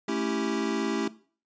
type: chord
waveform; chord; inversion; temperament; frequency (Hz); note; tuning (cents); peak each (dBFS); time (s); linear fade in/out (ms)
square; A dominant seventh; none; equal; 220 / 277.2 / 329.6 / 392; A3 / C#4 / E4 / G4; 0 / 0 / 0 / 0; -33; 0.08-1.08; 5
effects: noise-tail reverb RT60 0.4 s tail -17 dB re dry + resampled to 16000 Hz